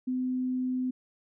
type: tone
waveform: sine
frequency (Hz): 254.7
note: C4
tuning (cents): -46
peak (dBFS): -27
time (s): 0.07-0.91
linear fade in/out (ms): 10
effects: none